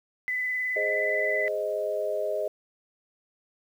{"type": "tone with vibrato", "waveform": "sine", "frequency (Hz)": 2006, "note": "B6", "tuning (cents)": 26, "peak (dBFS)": -26, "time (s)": [0.28, 1.48], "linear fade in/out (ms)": 0, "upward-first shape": "square", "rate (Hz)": 19, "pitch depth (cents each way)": 14}
{"type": "chord", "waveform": "sine", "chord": "Ab major", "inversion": "none", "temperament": "equal", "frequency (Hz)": [415.3, 523.3, 622.3], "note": ["Ab4", "C5", "Eb5"], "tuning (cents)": [0, 0, 0], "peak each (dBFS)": [-32, -33, -28], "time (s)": [0.76, 2.48], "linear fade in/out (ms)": 5}
{"effects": ["9-bit"]}